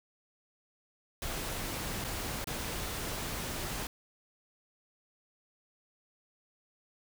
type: noise with dropouts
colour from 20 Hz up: pink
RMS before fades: -37 dBFS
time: 1.22-3.87 s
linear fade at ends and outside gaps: 2 ms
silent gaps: 2.042-2.046 / 2.443-2.471 s
effects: none